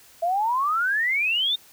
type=exponential sweep; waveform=sine; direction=up; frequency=659.3 to 3700 Hz; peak=-20 dBFS; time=0.22-1.56 s; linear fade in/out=10 ms; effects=white hiss -52 dBFS RMS until 1.72 s